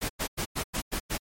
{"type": "noise bursts", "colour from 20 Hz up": "pink", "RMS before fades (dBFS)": -30, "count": 7, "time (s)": [0.01, 1.181], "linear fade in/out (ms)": 20, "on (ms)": 85, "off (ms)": 96, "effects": ["MP3 64 kbps"]}